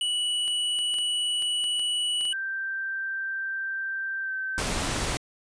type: tone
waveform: square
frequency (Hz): 2946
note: F#7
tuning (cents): -8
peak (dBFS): -25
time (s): 0.01-2.33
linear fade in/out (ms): 2
type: clicks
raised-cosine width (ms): 0.2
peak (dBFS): -25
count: 9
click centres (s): 0.479 / 0.789 / 0.941 / 0.986 / 1.423 / 1.641 / 1.795 / 2.21 / 2.253
type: tone with pitch glide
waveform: sine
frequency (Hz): 1568 to 1547.3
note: G6 to G6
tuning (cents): 0 to -23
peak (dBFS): -28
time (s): 2.32-4.61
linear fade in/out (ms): 20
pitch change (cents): -23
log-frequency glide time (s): 4.22-4.32
type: noise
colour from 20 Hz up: pink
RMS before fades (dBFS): -28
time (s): 4.58-5.17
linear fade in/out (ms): 0
effects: resampled to 22050 Hz